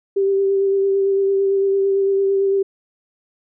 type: tone with vibrato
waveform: sine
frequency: 392 Hz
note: G4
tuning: in tune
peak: -14 dBFS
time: 0.16-2.63 s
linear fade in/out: 10 ms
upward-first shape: sine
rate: 8.9 Hz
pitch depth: 17 cents each way
effects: none